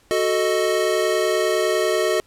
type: chord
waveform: square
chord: D# diminished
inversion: first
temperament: equal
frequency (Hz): 370 / 440 / 622.3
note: F#4 / A4 / D#5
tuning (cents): 0 / 0 / 0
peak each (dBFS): -23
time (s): 0.11-2.2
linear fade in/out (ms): 0
effects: pink hiss -57 dBFS RMS until 2.26 s + low-pass 12000 Hz 12 dB/octave